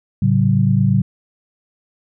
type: chord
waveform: sine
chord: F# minor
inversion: first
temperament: equal with one note detuned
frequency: 110 / 138.59 / 189.43 Hz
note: A2 / C#3 / F#3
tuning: 0 / 0 / +41 cents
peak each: -16 dBFS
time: 0.22-1.02 s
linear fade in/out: 5 ms
effects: none